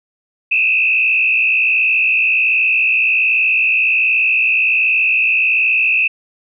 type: tone with frequency modulation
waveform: sine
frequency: 2581 Hz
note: E7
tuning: 37 cents flat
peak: -11 dBFS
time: 0.51-6.08 s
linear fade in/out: 10 ms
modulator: 61.3 Hz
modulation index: 1.8
effects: none